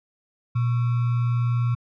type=tone with sample-and-hold; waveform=sine; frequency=120 Hz; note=B2; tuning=49 cents flat; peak=-19 dBFS; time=0.55-1.75 s; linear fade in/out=10 ms; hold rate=1225 Hz; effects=low-pass 2000 Hz 12 dB/octave